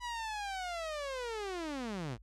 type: linear sweep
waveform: sawtooth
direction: down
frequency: 987.8 to 103.83 Hz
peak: -33 dBFS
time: 0-2.18 s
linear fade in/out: 50 ms
effects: added 50 Hz sine -54 dBFS peak until 2.22 s + low-pass 7000 Hz 12 dB/octave